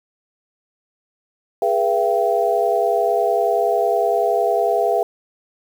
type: tone cluster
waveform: sine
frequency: 413.7 / 484.5 / 676 / 776 Hz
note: G#4 / B4 / E5 / G5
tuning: -7 / -33 / +43 / -18 cents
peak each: -21 / -22 / -18 / -23 dBFS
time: 1.62-5.03 s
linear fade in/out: 2 ms
effects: 7-bit